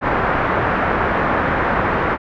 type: low-pass noise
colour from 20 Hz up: white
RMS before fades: -18 dBFS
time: 0.01-2.18 s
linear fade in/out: 50 ms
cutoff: 1600 Hz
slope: 24 dB/octave
effects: none